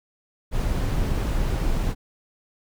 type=noise; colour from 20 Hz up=brown; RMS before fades=-23 dBFS; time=0.51-1.95 s; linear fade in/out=50 ms; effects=none